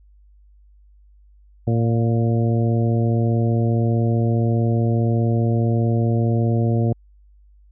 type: harmonic tone with a mistuned harmonic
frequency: 115.2 Hz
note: A#2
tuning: 20 cents flat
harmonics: 1 / 2 / 3 / 4 / 5 / 6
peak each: -17 / -23 / -27 / -29 / -31 / -33 dBFS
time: 1.67-6.93 s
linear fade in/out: 5 ms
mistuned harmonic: 6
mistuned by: +34 cents
effects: added 50 Hz sine -48 dBFS peak until 7.71 s